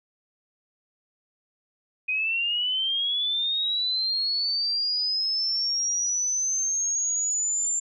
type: linear sweep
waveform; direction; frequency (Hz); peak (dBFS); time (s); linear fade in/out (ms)
sine; up; 2489 to 7300; -23; 2.08-7.8; 10
effects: none